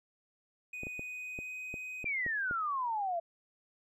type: tone with pitch glide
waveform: triangle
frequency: 2489 to 2508 Hz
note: D#7 to D#7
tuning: 0 to +13 cents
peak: -38 dBFS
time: 0.73-2.04 s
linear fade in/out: 5 ms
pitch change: +13 cents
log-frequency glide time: 0.98-1.58 s
type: clicks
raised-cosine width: 2 ms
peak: -29 dBFS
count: 8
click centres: 0.834 / 0.869 / 0.994 / 1.389 / 1.741 / 2.043 / 2.264 / 2.511 s
type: exponential sweep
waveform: sine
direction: down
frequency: 2414 to 659.3 Hz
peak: -31 dBFS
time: 2.05-3.2 s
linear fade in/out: 10 ms
effects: none